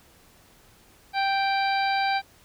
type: harmonic tone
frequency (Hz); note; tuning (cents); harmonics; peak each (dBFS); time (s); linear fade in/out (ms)
784; G5; 0; 1 / 2 / 3 / 4 / 5 / 6; -23 / -30 / -31 / -41 / -35 / -36; 1.13-2.22; 50
effects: pink hiss -56 dBFS RMS until 2.44 s